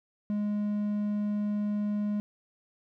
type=tone; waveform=triangle; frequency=207.7 Hz; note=G#3; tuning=in tune; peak=-25 dBFS; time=0.3-2.2 s; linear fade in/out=0 ms; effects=none